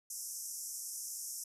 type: band-pass noise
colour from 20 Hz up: pink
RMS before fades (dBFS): -43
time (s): 0.1-1.44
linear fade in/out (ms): 5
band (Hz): 5400 to 13000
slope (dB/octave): 96
effects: none